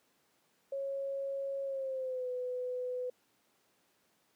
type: tone with pitch glide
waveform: sine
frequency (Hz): 549 to 500.5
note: C#5 to B4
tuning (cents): -17 to +23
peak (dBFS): -34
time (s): 0.72-3.1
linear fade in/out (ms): 5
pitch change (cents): -160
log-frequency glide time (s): 1.64-2.29
effects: pink hiss -72 dBFS RMS until 4.35 s + high-pass 200 Hz 12 dB/octave